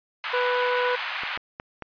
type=band-pass noise; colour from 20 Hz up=white; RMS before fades=-31 dBFS; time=0.24-1.37 s; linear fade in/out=0 ms; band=850 to 3000 Hz; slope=24 dB/octave
type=harmonic tone; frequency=494.6 Hz; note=B4; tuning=3 cents sharp; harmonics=1 / 2 / 3; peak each=-24 / -27 / -29 dBFS; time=0.33-0.96 s; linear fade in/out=10 ms
type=clicks; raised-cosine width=0.5 ms; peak=-19 dBFS; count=4; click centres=1.235 / 1.375 / 1.599 / 1.823 s
effects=resampled to 11025 Hz